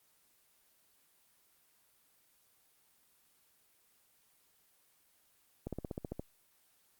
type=slowing click train; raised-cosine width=2 ms; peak=-25 dBFS; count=9; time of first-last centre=5.67-6.195 s; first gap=57 ms; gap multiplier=1.04; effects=white hiss -70 dBFS RMS until 6.99 s + Opus 24 kbps